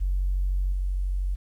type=tone with level steps; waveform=sine; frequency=46.54 Hz; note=F#1; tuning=11 cents sharp; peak=-21 / -23 dBFS; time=0-1.36 s; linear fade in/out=20 ms; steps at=0.72 s; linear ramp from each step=2 ms; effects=tanh soft clip ceiling -17 dBFS + 10-bit